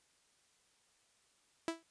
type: tone with exponential decay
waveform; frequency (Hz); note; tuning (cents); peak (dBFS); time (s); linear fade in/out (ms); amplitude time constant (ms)
sawtooth; 329.6; E4; 0; -27; 1.68-1.83; 1; 32
effects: white hiss -72 dBFS RMS until 1.9 s + resampled to 22050 Hz